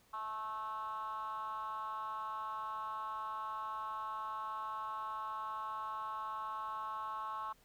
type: tone with frequency modulation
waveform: sine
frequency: 1089 Hz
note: C#6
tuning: 31 cents flat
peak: -37 dBFS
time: 0.13-7.53 s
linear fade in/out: 10 ms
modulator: 221 Hz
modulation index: 0.99
effects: tanh soft clip ceiling -36 dBFS + pink hiss -68 dBFS RMS until 7.64 s